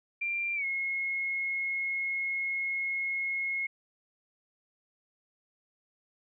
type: tone with pitch glide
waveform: sine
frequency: 2375 to 2165 Hz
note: D7 to C#7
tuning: +19 to -41 cents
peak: -29 dBFS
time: 0.21-3.67 s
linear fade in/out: 10 ms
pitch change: -160 cents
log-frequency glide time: 0.55-0.65 s
effects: none